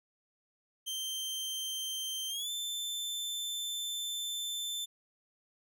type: tone with pitch glide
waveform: sawtooth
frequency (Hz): 3136 to 3540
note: G7 to A7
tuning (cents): 0 to +10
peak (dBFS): -32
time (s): 0.86-4.86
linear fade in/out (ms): 20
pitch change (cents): +210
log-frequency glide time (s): 2.29-2.5
effects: none